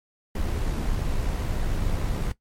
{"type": "noise with amplitude modulation", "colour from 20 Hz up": "brown", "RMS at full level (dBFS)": -24, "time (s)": [0.35, 2.32], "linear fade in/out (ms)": 5, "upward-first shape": "sine", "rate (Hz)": 67.4, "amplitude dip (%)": 30, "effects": ["noise-tail reverb RT60 0.1 s tail -17 dB re dry", "MP3 64 kbps"]}